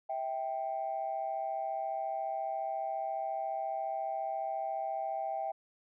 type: tone pair together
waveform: sine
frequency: 649.6 / 784 Hz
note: E5 / G5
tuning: -26 / 0 cents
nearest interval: minor third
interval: 326 cents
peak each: -36 / -34 dBFS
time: 0.09-5.52 s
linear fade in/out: 10 ms
effects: tanh soft clip ceiling -26 dBFS